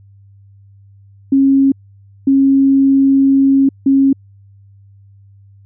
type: tone bursts at uneven times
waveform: sine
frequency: 272.1 Hz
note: C#4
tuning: 32 cents flat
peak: -7 dBFS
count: 3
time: 1.32-1.72 / 2.27-3.69 / 3.86-4.13 s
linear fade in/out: 5 ms
effects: added 99 Hz sine -41 dBFS peak until 5.65 s